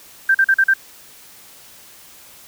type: tone bursts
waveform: sine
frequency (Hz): 1571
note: G6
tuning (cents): +3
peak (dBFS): -10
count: 5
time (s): 0.29-0.738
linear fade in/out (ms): 5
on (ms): 56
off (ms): 42
effects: white hiss -44 dBFS RMS until 2.47 s